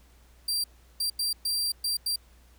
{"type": "tone bursts at uneven times", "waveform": "sawtooth", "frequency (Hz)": 4719, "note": "D8", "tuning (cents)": 7, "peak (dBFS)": -23, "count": 6, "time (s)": [[0.48, 0.64], [1, 1.1], [1.19, 1.33], [1.45, 1.72], [1.84, 1.97], [2.06, 2.16]], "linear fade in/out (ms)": 5, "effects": ["added 60 Hz sine -55 dBFS peak until 2.58 s", "pink hiss -62 dBFS RMS until 2.58 s"]}